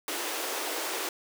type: high-pass noise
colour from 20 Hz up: pink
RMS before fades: -33 dBFS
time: 0.08-1.09 s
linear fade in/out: 2 ms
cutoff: 310 Hz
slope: 48 dB/octave
effects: none